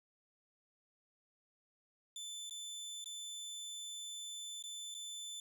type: tone with dropouts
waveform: 25% pulse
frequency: 3520 Hz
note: A7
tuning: in tune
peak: -40 dBFS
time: 2.16-5.4 s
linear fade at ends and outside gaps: 2 ms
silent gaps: 2.497-2.508 / 3.043-3.058 / 4.625-4.638 / 4.943-4.948 s
effects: none